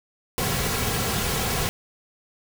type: noise with comb filter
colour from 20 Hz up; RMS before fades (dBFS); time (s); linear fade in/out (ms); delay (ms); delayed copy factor
pink; -25; 0.38-1.69; 0; 3.3; -0.55
effects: none